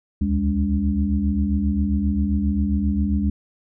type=tone cluster; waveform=sine; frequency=69.2 / 76.7 / 202.7 / 286.7 Hz; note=C#2 / D#2 / G#3 / D4; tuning=-2 / -24 / -42 / -42 cents; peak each=-25 / -23 / -21 / -28 dBFS; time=0.21-3.3 s; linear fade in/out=5 ms; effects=none